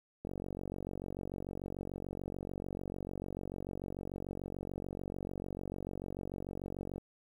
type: click train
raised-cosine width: 2 ms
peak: -27 dBFS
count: 316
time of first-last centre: 0.25-6.981 s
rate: 46.8 Hz
effects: 10-bit